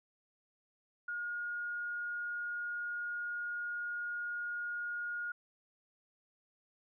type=tone; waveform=sine; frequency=1431 Hz; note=F6; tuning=42 cents sharp; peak=-36 dBFS; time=1.08-5.32 s; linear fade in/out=5 ms; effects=none